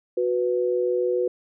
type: tone pair together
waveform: sine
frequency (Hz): 367 / 493.9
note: F#4 / B4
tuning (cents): -14 / 0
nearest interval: perfect fourth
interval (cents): 514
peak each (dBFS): -23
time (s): 0.17-1.28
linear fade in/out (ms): 5
effects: none